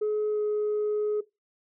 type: tone with pitch glide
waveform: sine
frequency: 424.3 to 421.1 Hz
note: G#4 to G#4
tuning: +37 to +24 cents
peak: -22 dBFS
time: 0.01-1.21 s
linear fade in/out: 10 ms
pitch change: -13 cents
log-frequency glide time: 0.3-0.4 s
effects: noise-tail reverb RT60 0.2 s tail -19 dB re dry + tanh soft clip ceiling -22 dBFS